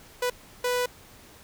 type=tone bursts at uneven times; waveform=sawtooth; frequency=493.9 Hz; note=B4; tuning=in tune; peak=-20 dBFS; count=2; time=0.22-0.3 / 0.64-0.86 s; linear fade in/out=5 ms; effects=pink hiss -51 dBFS RMS until 1.43 s